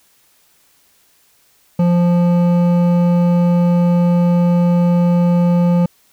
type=tone with hard clipping; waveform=triangle; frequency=174.5 Hz; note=F3; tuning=1 cent flat; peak=-12 dBFS; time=1.79-5.86 s; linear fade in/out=5 ms; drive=14 dB; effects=white hiss -55 dBFS RMS until 6.12 s